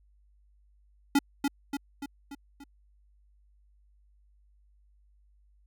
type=tone with echo; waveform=square; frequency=281.2 Hz; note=C#4; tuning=25 cents sharp; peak=-20 dBFS; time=1.15-1.19 s; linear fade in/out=5 ms; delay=290 ms; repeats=5; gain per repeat=-5 dB; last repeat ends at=2.64 s; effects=added 50 Hz sine -60 dBFS peak until 5.66 s